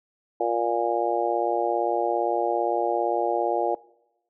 harmonic tone, 117.6 Hz, A#2, 16 cents sharp, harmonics 3 / 4 / 5 / 6 / 7, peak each -28 / -28 / -28 / -28 / -28 dBFS, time 0.4-3.75 s, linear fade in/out 5 ms, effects noise-tail reverb RT60 0.9 s tail -22 dB re dry

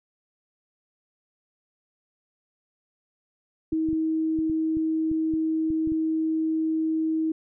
sine tone, 318.4 Hz, D#4, 40 cents sharp, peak -22 dBFS, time 3.72-7.32 s, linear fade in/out 5 ms
clicks, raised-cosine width 5 ms, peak -26 dBFS, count 11, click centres 3.73 / 3.888 / 3.93 / 4.389 / 4.498 / 4.77 / 5.115 / 5.338 / 5.704 / 5.874 / 5.92 s
effects none

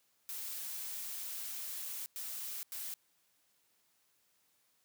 blue noise bursts at uneven times, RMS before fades -42 dBFS, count 3, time 0.29-2.06 / 2.16-2.63 / 2.72-2.94 s, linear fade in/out 0 ms, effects white hiss -74 dBFS RMS until 4.84 s + high-pass 80 Hz 12 dB/octave

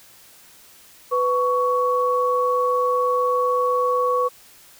sine tone pair together, 498 / 1118 Hz, B4 / C#6, +14 / +14 cents, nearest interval octave + major second, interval 1400 cents, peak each -20 dBFS, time 1.11-4.29 s, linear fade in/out 20 ms, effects white hiss -49 dBFS RMS until 4.79 s

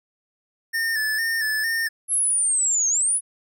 square tone with vibrato, 1779 Hz, A6, 19 cents sharp, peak -22 dBFS, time 0.73-1.89 s, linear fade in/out 20 ms, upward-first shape square, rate 2.2 Hz, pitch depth 40 cents each way
sine linear two-way sweep, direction down then up, 11180 to 6300 to 10570 Hz, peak -18 dBFS, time 2.08-3.21 s, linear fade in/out 50 ms, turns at 2.89 s
effects none

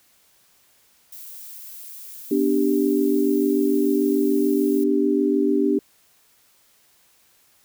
violet noise, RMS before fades -39 dBFS, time 1.12-4.84 s, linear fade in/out 5 ms
sine chord, G major, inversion first, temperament equal, 246.9 / 293.7 / 392 Hz, B3 / D4 / G4, 0 / 0 / 0 cents, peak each -23 / -20 / -21 dBFS, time 2.31-5.79 s, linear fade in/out 5 ms
effects white hiss -59 dBFS RMS until 7.64 s

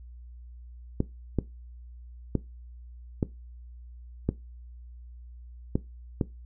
clicks, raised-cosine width 3 ms, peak -11 dBFS, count 7, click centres 1.004 / 1.387 / 2.353 / 3.228 / 4.29 / 5.755 / 6.212 s, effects noise-tail reverb RT60 0.2 s tail -18 dB re dry + added 60 Hz sine -43 dBFS peak until 6.45 s

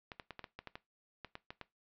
clicks, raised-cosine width 0.3 ms, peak -28 dBFS, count 12, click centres 0.118 / 0.198 / 0.307 / 0.393 / 0.442 / 0.59 / 0.673 / 0.755 / 1.247 / 1.354 / 1.505 / 1.613 s, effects noise-tail reverb RT60 0.2 s tail -18 dB re dry + low-pass 5000 Hz 12 dB/octave

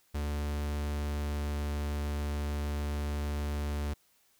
45% pulse tone, 73.3 Hz, D2, 3 cents flat, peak -31 dBFS, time 0.14-3.94 s, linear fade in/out 10 ms, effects white hiss -68 dBFS RMS until 4.39 s

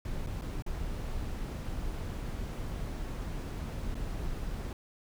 brown noise with dropouts, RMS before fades -36 dBFS, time 0.05-4.73 s, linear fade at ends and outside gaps 2 ms, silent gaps 0.264-0.27 / 0.413-0.419 / 0.623-0.663 / 3.945-3.952 s, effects none

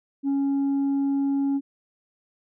sine tone, 277.2 Hz, C#4, in tune, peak -18 dBFS, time 0.23-1.61 s, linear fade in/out 50 ms, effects tanh soft clip ceiling -20 dBFS

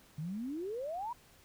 sine exponential sweep, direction up, 145.7 to 995 Hz, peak -36 dBFS, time 0.18-1.13 s, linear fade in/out 5 ms, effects pink hiss -62 dBFS RMS until 1.44 s

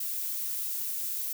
violet noise with flanger, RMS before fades -33 dBFS, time 0-1.33 s, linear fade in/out 5 ms, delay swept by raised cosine 1.7 to 4.7 ms, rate 1.5 Hz, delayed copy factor -0.5, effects none

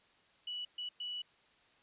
sine tone bursts at uneven times, 2947 Hz, F#7, 8 cents flat, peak -38 dBFS, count 3, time 0.47-0.65 / 0.78-0.89 / 1-1.22 s, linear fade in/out 5 ms, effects white hiss -67 dBFS RMS until 1.82 s + resampled to 8000 Hz

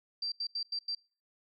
sine tone bursts at uneven times, 4699 Hz, D8, in tune, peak -32 dBFS, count 5, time 0.22-0.32 / 0.4-0.47 / 0.55-0.63 / 0.72-0.79 / 0.88-0.95 s, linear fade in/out 5 ms, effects noise-tail reverb RT60 0.4 s tail -26 dB re dry

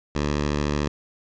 10% pulse tone, 73.42 Hz, D2, in tune, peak -14 dBFS, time 0.15-0.88 s, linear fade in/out 5 ms, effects resampled to 16000 Hz

